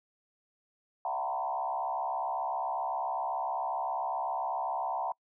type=tone with frequency modulation; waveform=sine; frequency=830.6 Hz; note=G#5; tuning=in tune; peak=-30 dBFS; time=1.05-5.12 s; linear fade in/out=2 ms; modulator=67.4 Hz; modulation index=2.4; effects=noise-tail reverb RT60 0.1 s tail -26 dB re dry